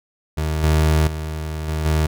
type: tone with level steps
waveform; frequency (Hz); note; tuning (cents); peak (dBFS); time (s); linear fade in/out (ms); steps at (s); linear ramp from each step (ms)
30% pulse; 77.78; D#2; 0; -17 / -11 / -22 / -18 / -13; 0.37-2.07; 10; 0.63 / 1.07 / 1.68 / 1.85; 5
effects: none